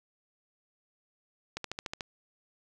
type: click train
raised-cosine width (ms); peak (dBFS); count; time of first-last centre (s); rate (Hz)
0.2; -18; 7; 1.57-2.008; 13.7
effects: none